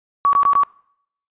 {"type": "tone bursts", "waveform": "sine", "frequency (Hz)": 1131, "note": "C#6", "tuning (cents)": 34, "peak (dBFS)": -11, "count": 4, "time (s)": [0.25, 0.634], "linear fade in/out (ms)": 0, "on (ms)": 81, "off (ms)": 20, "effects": ["noise-tail reverb RT60 0.7 s tail -24 dB re dry", "resampled to 8000 Hz"]}